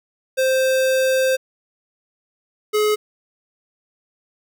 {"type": "tone pair in turn", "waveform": "square", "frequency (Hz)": [523.3, 423.8], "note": ["C5", "G#4"], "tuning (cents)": [0, 35], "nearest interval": "major third", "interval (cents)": 365, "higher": "first", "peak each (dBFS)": -16, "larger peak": "neither", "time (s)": [[0.37, 1.37], [2.73, 2.96]], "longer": "first", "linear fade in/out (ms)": 20, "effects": []}